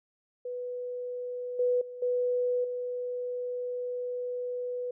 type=tone with level steps; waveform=sine; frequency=493.9 Hz; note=B4; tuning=in tune; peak=-33 / -23 / -39 / -25 / -31 dBFS; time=0.45-4.91 s; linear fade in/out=5 ms; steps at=1.59 / 1.81 / 2.02 / 2.64 s; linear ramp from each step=5 ms; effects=none